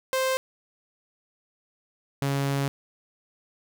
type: tone pair in turn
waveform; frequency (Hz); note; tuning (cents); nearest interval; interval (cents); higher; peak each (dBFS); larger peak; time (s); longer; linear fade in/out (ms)
sawtooth; 523.3 / 138.98; C5 / C#3; 0 / +5; octave + major seventh; 2295; first; -19 / -20; first; 0.13-0.37 / 2.22-2.68; second; 0
effects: none